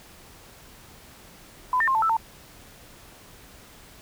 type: tone with pitch steps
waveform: sine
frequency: 1007 / 1805 / 1060 / 884 / 1321 / 902 Hz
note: B5 / A6 / C6 / A5 / E6 / A5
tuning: +33 / +44 / +22 / +8 / +3 / +43 cents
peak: -19 dBFS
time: 1.73-2.168 s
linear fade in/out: 2 ms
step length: 73 ms
effects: pink hiss -49 dBFS RMS until 4.01 s